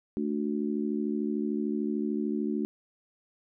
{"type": "harmonic tone", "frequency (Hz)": 73.42, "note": "D2", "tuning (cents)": 0, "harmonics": [3, 4, 5], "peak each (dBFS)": [-30, -32, -34], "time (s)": [0.17, 2.65], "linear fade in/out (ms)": 0, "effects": []}